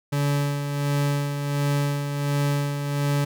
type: tone with tremolo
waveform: 40% pulse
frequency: 143.3 Hz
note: D3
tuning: 42 cents flat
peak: -19 dBFS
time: 0.12-3.25 s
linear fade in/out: 10 ms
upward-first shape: sine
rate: 1.4 Hz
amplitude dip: 50%
effects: none